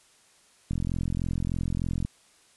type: click train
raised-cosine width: 5 ms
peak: -17 dBFS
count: 59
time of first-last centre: 0.71-2.049 s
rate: 43.3 Hz
effects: white hiss -60 dBFS RMS until 2.56 s + resampled to 24000 Hz